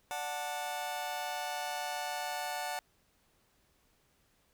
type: chord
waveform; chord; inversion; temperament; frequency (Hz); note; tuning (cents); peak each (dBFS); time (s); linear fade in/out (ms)
sawtooth; D major; none; just; 587.3 / 734.2 / 881; D5 / F#5 / A5; 0 / -14 / +2; -40 / -34 / -36; 0.11-2.79; 0
effects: pink hiss -71 dBFS RMS until 4.53 s